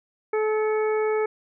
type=harmonic tone with a mistuned harmonic; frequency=431.3 Hz; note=A4; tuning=35 cents flat; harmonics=1 / 2 / 3 / 4 / 5; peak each=-21 / -32 / -34 / -39 / -36 dBFS; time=0.33-1.26 s; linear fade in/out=5 ms; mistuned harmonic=5; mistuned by=+47 cents; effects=none